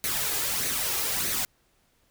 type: noise with flanger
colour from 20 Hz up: white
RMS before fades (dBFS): -28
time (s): 0.04-1.45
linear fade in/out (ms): 0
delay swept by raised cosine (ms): 0.47 to 2.47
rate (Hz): 1.6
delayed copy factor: +0.55
effects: pink hiss -67 dBFS RMS until 2.1 s